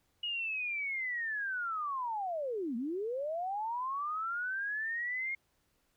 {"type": "linear two-way sweep", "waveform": "sine", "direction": "down then up", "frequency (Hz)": [2900, 220, 2154], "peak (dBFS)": -33, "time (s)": [0.23, 5.35], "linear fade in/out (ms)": 5, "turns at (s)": 2.76, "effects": ["pink hiss -75 dBFS RMS until 5.96 s"]}